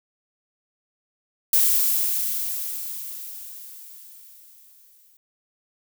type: noise with exponential decay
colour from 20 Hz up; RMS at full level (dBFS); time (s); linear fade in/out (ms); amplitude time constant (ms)
violet; -17; 1.53-5.17; 2; 790
effects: none

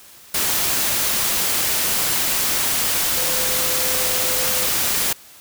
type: tone in noise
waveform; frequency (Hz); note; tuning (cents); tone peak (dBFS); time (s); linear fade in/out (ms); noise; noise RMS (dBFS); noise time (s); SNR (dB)
sine; 510; C5; -44; -30; 3.17-4.66; 5; white; -20; 0.34-5.13; -13
effects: white hiss -45 dBFS RMS until 5.4 s

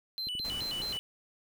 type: tone with vibrato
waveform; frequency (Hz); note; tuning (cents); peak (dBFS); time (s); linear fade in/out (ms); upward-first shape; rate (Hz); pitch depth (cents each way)
triangle; 3490; A7; -15; -32; 0.18-0.99; 0; square; 4.7; 280
type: clicks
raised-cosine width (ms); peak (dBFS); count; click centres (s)
3; -34; 10; 0.271 / 0.352 / 0.399 / 0.482 / 0.522 / 0.576 / 0.62 / 0.657 / 0.802 / 0.834
type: noise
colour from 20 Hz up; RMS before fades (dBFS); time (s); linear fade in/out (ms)
pink; -44; 0.44-0.98; 10
effects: none

